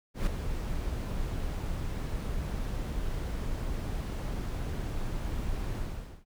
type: noise with ADSR envelope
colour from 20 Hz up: brown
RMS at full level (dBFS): -25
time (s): 0.14-6.25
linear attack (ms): 130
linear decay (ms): 3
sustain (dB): -8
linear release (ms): 480
effects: none